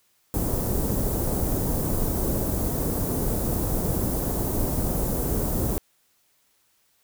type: band-stop noise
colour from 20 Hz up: pink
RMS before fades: -25 dBFS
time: 0.34-5.78 s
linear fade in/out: 0 ms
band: 550 to 13000 Hz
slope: 12 dB/octave
effects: white hiss -66 dBFS RMS until 7.03 s